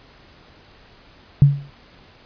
sine tone with exponential decay, 141.3 Hz, C#3, 34 cents sharp, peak -4 dBFS, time 1.42-1.7 s, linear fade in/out 0 ms, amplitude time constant 60 ms, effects pink hiss -49 dBFS RMS until 2.25 s + resampled to 11025 Hz

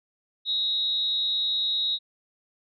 sine tone with amplitude modulation, 3801 Hz, A#7, 33 cents sharp, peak -20 dBFS, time 0.45-1.99 s, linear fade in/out 50 ms, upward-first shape sine, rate 270 Hz, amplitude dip 65%, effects none

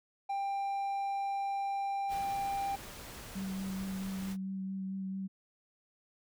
triangle tone, 792 Hz, G5, 18 cents sharp, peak -30 dBFS, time 0.29-2.76 s, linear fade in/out 10 ms
pink noise, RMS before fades -47 dBFS, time 2.08-4.37 s, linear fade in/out 50 ms
sine tone with vibrato, 191.5 Hz, G3, 40 cents flat, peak -35 dBFS, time 3.35-5.28 s, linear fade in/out 20 ms, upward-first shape sine, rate 4.5 Hz, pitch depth 13 cents each way
effects none

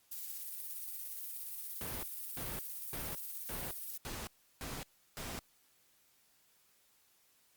violet noise with tremolo, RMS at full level -42 dBFS, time 0.11-3.98 s, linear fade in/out 10 ms, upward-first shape square, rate 17 Hz, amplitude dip 25%
pink noise bursts, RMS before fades -43 dBFS, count 7, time 1.81-5.39 s, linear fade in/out 0 ms, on 220 ms, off 340 ms
effects white hiss -70 dBFS RMS until 7.56 s + Opus 48 kbps

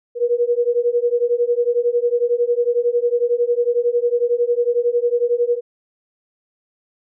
sine beating tone pair, 474.6 / 485.6 Hz, A#4 / B4, +31 / -29 cents, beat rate 11 Hz, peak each -18 dBFS, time 0.15-5.61 s, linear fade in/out 50 ms, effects none

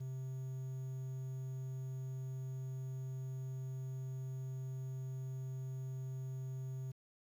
triangle tone with quantisation, 130.81 Hz, C3, in tune, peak -38 dBFS, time 0-6.92 s, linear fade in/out 10 ms, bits 11, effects none

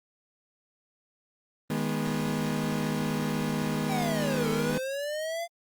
35% pulse chord, G# minor, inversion second, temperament equal with one note detuned, 155.56 / 207.7 / 243.7 Hz, D#3 / G#3 / B3, 0 / 0 / -23 cents, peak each -30 dBFS, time 1.7-4.78 s, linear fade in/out 2 ms
square linear two-way sweep, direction down then up, 800 to 437.7 to 693 Hz, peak -31 dBFS, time 3.87-5.48 s, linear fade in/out 50 ms, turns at 4.49 s
effects Opus 32 kbps

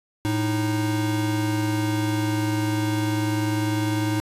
square tone pair together, 110 / 309.9 Hz, A2 / D#4, 0 / -7 cents, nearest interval octave + tritone, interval 1793 cents, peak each -25 dBFS, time 0.25-4.2 s, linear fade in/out 0 ms, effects resampled to 32000 Hz

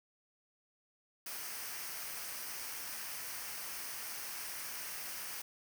white noise with comb filter, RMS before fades -43 dBFS, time 1.26-5.42 s, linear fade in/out 5 ms, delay 0.27 ms, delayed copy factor -0.5, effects none

